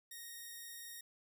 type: tone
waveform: 5% pulse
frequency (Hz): 1864.7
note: A#6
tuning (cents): 0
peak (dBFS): -37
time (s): 0.11-1.01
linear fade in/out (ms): 5
effects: 13-bit